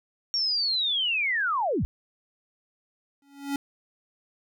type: linear sweep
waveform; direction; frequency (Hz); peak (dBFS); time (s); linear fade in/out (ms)
sine; down; 5590 to 34.97; -23; 0.34-1.85; 0
type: tone with exponential growth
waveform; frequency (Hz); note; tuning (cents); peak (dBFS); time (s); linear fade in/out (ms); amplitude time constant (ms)
square; 280.2; C#4; +19; -24; 3.22-3.56; 2; 73
effects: none